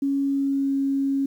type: tone with pitch glide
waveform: sine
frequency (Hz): 277.2 to 274.3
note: C#4 to C#4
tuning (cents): 0 to -18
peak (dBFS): -20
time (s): 0.02-1.26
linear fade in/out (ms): 5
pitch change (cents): -18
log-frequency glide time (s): 0.23-0.73
effects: 9-bit